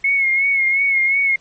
sine tone with vibrato, 2177 Hz, C#7, 32 cents flat, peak -13 dBFS, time 0.04-1.36 s, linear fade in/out 5 ms, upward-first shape sine, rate 2.8 Hz, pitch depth 46 cents each way, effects pink hiss -53 dBFS RMS until 1.4 s + MP3 32 kbps

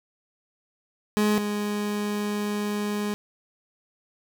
30% pulse tone pair in turn, 210.2 / 207.4 Hz, G#3 / G#3, +21 / -2 cents, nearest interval unison, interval 23 cents, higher first, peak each -17 / -23 dBFS, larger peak first, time 1.17-1.38 / 1.38-3.14 s, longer second, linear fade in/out 0 ms, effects none

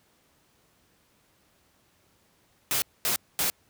white noise bursts, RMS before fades -26 dBFS, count 3, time 2.71-3.5 s, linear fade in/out 0 ms, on 110 ms, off 230 ms, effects pink hiss -65 dBFS RMS until 3.69 s + high-pass 60 Hz 12 dB/octave

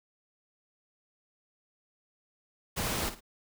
pink noise with echo, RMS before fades -32 dBFS, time 2.76-3.1 s, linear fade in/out 20 ms, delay 54 ms, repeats 2, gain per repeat -11 dB, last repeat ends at 3.208 s, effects none

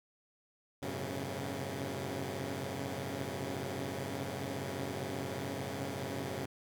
10% pulse tone cluster, 93.2 / 107.4 / 124.5 / 133.3 / 138.3 Hz, F#2 / A2 / B2 / C3 / C#3, +13 / -41 / +14 / +33 / -4 cents, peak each -34 / -37 / -37 / -37 / -33 dBFS, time 0.82-6.46 s, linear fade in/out 10 ms, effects none

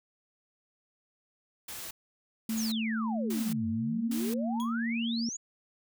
white noise bursts, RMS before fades -41 dBFS, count 4, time 1.68-4.34 s, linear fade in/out 5 ms, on 230 ms, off 580 ms
sine tone with pitch glide, 222.8 to 230.9 Hz, A3 to A#3, +22 to -16 cents, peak -29 dBFS, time 2.49-5.29 s, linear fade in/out 2 ms, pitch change +62 cents, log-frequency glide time 3.56-4.15 s
sine exponential two-way sweep, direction down then up, 7040 to 87.31 to 7040 Hz, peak -35 dBFS, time 2.57-5.37 s, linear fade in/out 10 ms, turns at 3.68 s
sawtooth tone with exponential decay, 3322 Hz, G#7, in tune, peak -35 dBFS, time 4.6-4.74 s, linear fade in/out 0 ms, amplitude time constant 29 ms
effects none

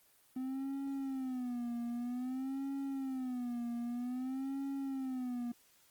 triangle tone with vibrato, 255.2 Hz, C4, 43 cents flat, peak -34 dBFS, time 0.36-5.52 s, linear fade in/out 5 ms, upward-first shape sine, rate 0.52 Hz, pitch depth 130 cents each way, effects white hiss -67 dBFS RMS until 5.9 s + Opus 24 kbps

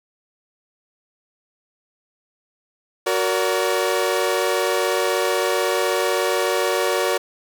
sawtooth chord, Gb augmented, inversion none, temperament equal with one note detuned, 370 / 466.2 / 572.9 Hz, Gb4 / Bb4 / D5, 0 / 0 / -43 cents, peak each -19 dBFS, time 3.06-7.18 s, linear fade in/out 10 ms, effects none

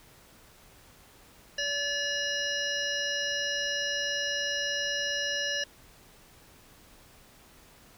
harmonic tone, 575 Hz, D5, 37 cents flat, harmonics 1 / 3 / 5 / 7 / 9 / 10, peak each -37 / -32 / -34 / -40 / -37 / -38 dBFS, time 1.58-5.64 s, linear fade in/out 5 ms, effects pink hiss -56 dBFS RMS until 7.97 s

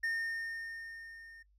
triangle tone with level ramp, 1826 Hz, A#6, 36 cents flat, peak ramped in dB -29 to -50 dBFS, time 0.03-1.43 s, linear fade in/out 10 ms, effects noise-tail reverb RT60 0.1 s tail -21 dB re dry + added 50 Hz sine -65 dBFS peak until 1.58 s

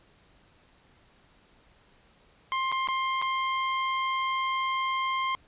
sawtooth tone with dropouts, 1056 Hz, C6, 16 cents sharp, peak -22 dBFS, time 2.52-5.35 s, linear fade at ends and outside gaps 0 ms, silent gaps 2.717-2.724 / 2.873-2.886 / 3.216-3.223 s, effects pink hiss -61 dBFS RMS until 5.47 s + resampled to 8000 Hz

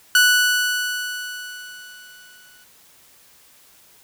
sawtooth tone with exponential decay, 1480 Hz, F#6, in tune, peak -7 dBFS, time 0.15-2.64 s, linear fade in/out 2 ms, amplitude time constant 540 ms, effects white hiss -52 dBFS RMS until 4.03 s

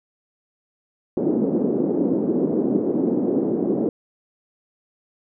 white band-pass noise, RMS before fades -21 dBFS, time 1.17-3.89 s, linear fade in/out 2 ms, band 210 to 380 Hz, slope 24 dB/octave, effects none

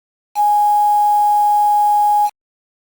sine tone with quantisation, 830.6 Hz, G#5, in tune, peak -10 dBFS, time 0.35-2.3 s, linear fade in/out 50 ms, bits 5, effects Opus 48 kbps

